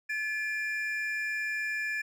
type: tone pair together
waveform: triangle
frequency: 1726.5 / 2390 Hz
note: A6 / D7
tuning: -33 / +30 cents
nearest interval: tritone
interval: 563 cents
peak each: -30 / -33 dBFS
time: 0.09-2.02 s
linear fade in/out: 10 ms
effects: none